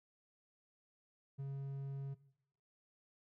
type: tone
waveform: triangle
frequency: 137.7 Hz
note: C#3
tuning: 11 cents flat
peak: -38 dBFS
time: 1.38-2.15 s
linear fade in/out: 20 ms
effects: noise-tail reverb RT60 0.7 s tail -17 dB re dry